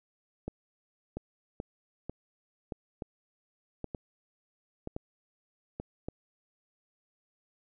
two click trains, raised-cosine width 2 ms, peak -23 / -22 dBFS, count 6 / 6, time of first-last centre 1.17-5.8 / 0.48-6.085 s, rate 1.08 / 0.892 Hz, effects none

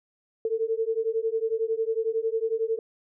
sine beating tone pair, 443.2 / 454.2 Hz, A4 / A#4, +13 / -45 cents, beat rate 11 Hz, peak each -27 dBFS, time 0.45-2.79 s, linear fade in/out 2 ms, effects none

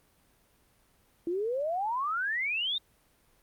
sine exponential sweep, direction up, 329.6 to 3729 Hz, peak -28 dBFS, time 1.27-2.78 s, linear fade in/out 2 ms, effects pink hiss -66 dBFS RMS until 3.42 s + Opus 32 kbps

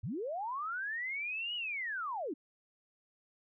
sine linear two-way sweep, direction up then down, 80.2 to 2960 to 249.4 Hz, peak -35 dBFS, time 0.03-2.34 s, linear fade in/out 10 ms, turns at 1.55 s, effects none

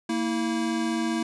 square tone pair together, 230 / 325.3 Hz, A#3 / E4, -23 / -23 cents, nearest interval tritone, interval 600 cents, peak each -28 dBFS, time 0.09-1.23 s, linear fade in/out 5 ms, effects resampled to 22050 Hz + 10-bit

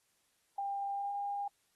sine tone with pitch glide, 797 to 807.2 Hz, G5 to G#5, +28 to -49 cents, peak -34 dBFS, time 0.58-1.48 s, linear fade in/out 5 ms, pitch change +23 cents, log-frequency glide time 0.91-1.14 s, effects white hiss -75 dBFS RMS until 1.75 s + AAC 32 kbps

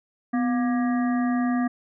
harmonic tone with a mistuned harmonic, 236.9 Hz, A#3, 28 cents sharp, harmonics 1 / 3 / 5 / 7 / 8, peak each -21 / -31 / -35 / -38 / -39 dBFS, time 0.33-1.68 s, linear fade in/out 10 ms, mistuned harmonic 1, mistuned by +86 cents, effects none

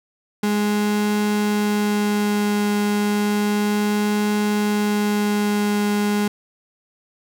35% pulse tone with vibrato, 207.7 Hz, G#3, in tune, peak -16 dBFS, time 0.43-6.28 s, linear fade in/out 5 ms, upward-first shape triangle, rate 0.32 Hz, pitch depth 10 cents each way, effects none

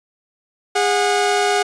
sawtooth tone pair together, 409.1 / 729 Hz, G#4 / F#5, -26 / -26 cents, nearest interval minor seventh, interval 1000 cents, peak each -14 dBFS, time 0.75-1.63 s, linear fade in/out 10 ms, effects resampled to 22050 Hz

